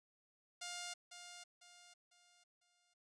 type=tone with echo; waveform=5% pulse; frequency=706 Hz; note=F5; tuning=19 cents sharp; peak=-33 dBFS; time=0.61-0.94 s; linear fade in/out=10 ms; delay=500 ms; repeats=4; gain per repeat=-8 dB; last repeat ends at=2.94 s; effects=resampled to 22050 Hz